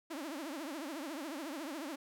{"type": "tone with vibrato", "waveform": "sawtooth", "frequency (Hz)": 300, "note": "D4", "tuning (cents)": 37, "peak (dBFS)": -36, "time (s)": [0.1, 1.96], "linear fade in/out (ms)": 10, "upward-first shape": "triangle", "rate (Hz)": 14, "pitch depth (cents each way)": 250, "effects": []}